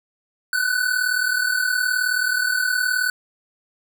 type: tone pair together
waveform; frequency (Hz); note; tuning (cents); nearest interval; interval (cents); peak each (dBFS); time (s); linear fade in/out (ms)
square; 1480 / 1519; F#6 / F#6; 0 / +45; unison; 45; -22 / -23; 0.53-3.1; 2
effects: none